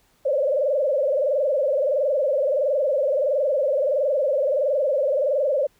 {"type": "tone with frequency modulation", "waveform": "sine", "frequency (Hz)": 560, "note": "C#5", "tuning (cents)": 18, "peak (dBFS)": -18, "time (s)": [0.25, 5.67], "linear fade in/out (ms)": 10, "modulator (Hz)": 21.5, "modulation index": 2.3, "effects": ["pink hiss -62 dBFS RMS until 5.79 s"]}